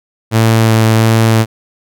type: tone with vibrato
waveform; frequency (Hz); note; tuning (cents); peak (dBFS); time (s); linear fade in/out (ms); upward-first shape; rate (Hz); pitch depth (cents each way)
sawtooth; 111.9; A2; +30; -3; 0.31-1.46; 50; sine; 1.4; 10
effects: none